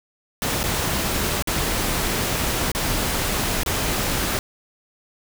pink noise with dropouts, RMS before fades -23 dBFS, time 0.42-4.39 s, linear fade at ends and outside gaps 1 ms, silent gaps 0.631-0.638 / 1.424-1.473 / 2.717-2.749 / 3.634-3.661 s, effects none

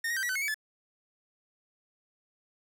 45% pulse tone with pitch steps, 1834 / 1889 / 1562 / 1934 / 1516 / 2177 / 2274 / 1731 Hz, A#6 / A#6 / G6 / B6 / F#6 / C#7 / C#7 / A6, -29 / +22 / -7 / -37 / +42 / -32 / +44 / -29 cents, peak -29 dBFS, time 0.04-0.544 s, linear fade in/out 5 ms, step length 63 ms, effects none

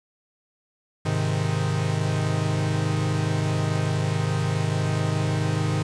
45% pulse chord, Ab major, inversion none, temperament equal, 103.83 / 130.81 / 155.56 Hz, Ab2 / C3 / Eb3, 0 / 0 / 0 cents, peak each -26 / -28 / -25 dBFS, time 1.05-5.83 s, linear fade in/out 10 ms, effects resampled to 22050 Hz + 8-bit

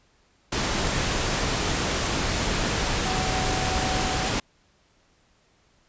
sine tone in noise, 749 Hz, F#5, 21 cents sharp, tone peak -30 dBFS, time 3.05-4.28 s, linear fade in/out 5 ms, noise pink, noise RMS -25 dBFS, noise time 0.52-4.4 s, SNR -8 dB, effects pink hiss -63 dBFS RMS until 5.88 s + resampled to 16000 Hz

